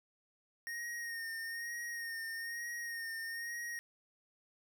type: tone with vibrato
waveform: square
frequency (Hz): 1853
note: A#6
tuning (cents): -11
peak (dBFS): -40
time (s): 0.67-3.79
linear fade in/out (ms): 0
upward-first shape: sine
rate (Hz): 1.1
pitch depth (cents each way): 35
effects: none